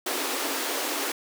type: high-pass noise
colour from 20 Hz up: pink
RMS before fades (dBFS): -29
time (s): 0.06-1.12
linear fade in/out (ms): 5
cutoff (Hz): 260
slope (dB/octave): 96
effects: none